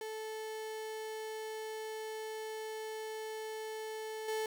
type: tone with level steps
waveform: 35% pulse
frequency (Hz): 436.9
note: A4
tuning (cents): -12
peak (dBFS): -38 / -32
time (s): 0.01-4.46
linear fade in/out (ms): 2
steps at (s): 4.28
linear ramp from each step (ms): 5
effects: none